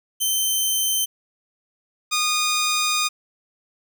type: tone pair in turn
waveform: 10% pulse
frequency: 3096 / 1228.6 Hz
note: G7 / D#6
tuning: -22 / -22 cents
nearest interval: octave + major third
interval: 1600 cents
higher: first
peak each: -11 dBFS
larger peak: neither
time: 0.2-1.06 / 2.11-3.09 s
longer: second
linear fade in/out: 20 ms
effects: none